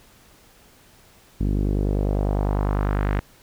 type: tone with low-pass filter sweep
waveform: sawtooth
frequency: 50 Hz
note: G1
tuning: 35 cents sharp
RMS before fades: -22 dBFS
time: 1.4-3.2 s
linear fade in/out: 10 ms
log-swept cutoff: 260 to 2000 Hz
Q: 1.6
effects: pink hiss -53 dBFS RMS until 3.42 s